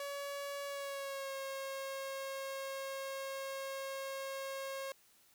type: tone with pitch glide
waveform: sawtooth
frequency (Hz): 565 to 541.4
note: C#5 to C#5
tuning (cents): +33 to -41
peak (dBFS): -36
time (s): 0-4.92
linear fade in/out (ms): 2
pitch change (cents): -74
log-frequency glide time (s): 0.66-1.34
effects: white hiss -67 dBFS RMS until 5.34 s